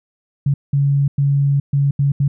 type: tone bursts at uneven times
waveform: sine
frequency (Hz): 140.5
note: C#3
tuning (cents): +24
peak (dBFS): -12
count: 6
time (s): 0.46-0.54 / 0.73-1.08 / 1.18-1.6 / 1.73-1.91 / 1.99-2.12 / 2.2-2.28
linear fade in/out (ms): 5
effects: none